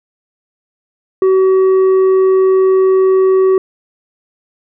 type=tone with tanh clipping; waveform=sine; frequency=378.9 Hz; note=F#4; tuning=41 cents sharp; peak=-8 dBFS; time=1.22-3.58 s; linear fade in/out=2 ms; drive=5 dB; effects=none